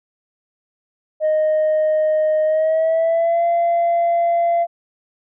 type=tone with pitch glide; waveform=sine; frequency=620 to 684 Hz; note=D#5 to F5; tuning=-6 to -36 cents; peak=-12 dBFS; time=1.2-4.67 s; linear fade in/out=50 ms; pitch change=+170 cents; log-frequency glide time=2.44-3.45 s; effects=tanh soft clip ceiling -12 dBFS